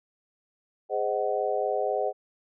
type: chord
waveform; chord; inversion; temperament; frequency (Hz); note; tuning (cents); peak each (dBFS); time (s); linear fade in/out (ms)
sine; Ab dominant seventh; none; just; 415.3 / 519.1 / 623 / 747.5; Ab4 / C5 / Eb5 / Gb5; 0 / -14 / +2 / +17; -30; 0.89-2.13; 50
effects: none

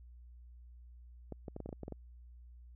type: clicks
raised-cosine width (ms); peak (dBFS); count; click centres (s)
2; -29; 10; 1.323 / 1.482 / 1.564 / 1.603 / 1.66 / 1.691 / 1.728 / 1.833 / 1.881 / 1.923
effects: added 60 Hz sine -52 dBFS peak until 2.75 s

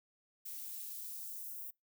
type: noise with high-pass filter sweep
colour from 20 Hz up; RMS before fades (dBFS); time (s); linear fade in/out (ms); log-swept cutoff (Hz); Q
violet; -45; 0.45-1.71; 10; 1100 to 11000; 0.72
effects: noise-tail reverb RT60 0.2 s tail -26 dB re dry

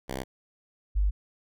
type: tone pair in turn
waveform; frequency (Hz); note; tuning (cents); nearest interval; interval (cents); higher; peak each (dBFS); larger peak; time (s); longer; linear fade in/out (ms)
5% pulse / sine; 65.41 / 49.75; C2 / G1; 0 / +26; perfect fourth; 474; first; -21; neither; 0.08-0.24 / 0.95-1.11; neither; 20
effects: none

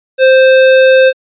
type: tone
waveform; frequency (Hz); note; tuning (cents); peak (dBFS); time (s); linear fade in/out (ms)
square; 523.3; C5; 0; -4; 0.18-1.13; 50
effects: resampled to 8000 Hz

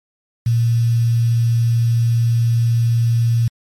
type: tone with quantisation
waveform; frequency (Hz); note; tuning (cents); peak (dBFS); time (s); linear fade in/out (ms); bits
sine; 116.7; A#2; +2; -12; 0.46-3.48; 5; 6
effects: MP3 64 kbps

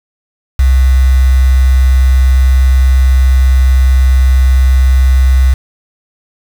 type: tone with quantisation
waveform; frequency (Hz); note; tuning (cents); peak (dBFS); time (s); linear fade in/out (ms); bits
sine; 64.9; C2; -13; -4; 0.59-5.54; 5; 4
effects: none

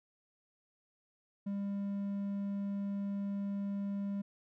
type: tone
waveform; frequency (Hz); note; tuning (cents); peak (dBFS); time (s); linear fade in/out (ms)
triangle; 200; G3; +35; -32; 1.46-4.22; 10
effects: none

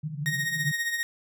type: band-pass noise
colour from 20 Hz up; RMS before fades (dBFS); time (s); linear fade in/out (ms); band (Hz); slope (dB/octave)
white; -33; 0.03-0.72; 10; 140 to 160; 96
type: tone with tremolo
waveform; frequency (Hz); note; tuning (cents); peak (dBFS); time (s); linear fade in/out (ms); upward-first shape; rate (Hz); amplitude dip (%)
40% pulse; 1866; A#6; +1; -23; 0.26-1.03; 0; triangle; 15; 65
effects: none

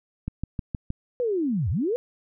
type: click train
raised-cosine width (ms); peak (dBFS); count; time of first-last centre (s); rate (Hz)
5; -16; 5; 0.28-0.904; 6.41
type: linear two-way sweep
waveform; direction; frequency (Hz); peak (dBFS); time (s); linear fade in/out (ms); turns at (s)
sine; down then up; 508 to 73.1 to 508; -22; 1.2-1.96; 0; 1.7
effects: none

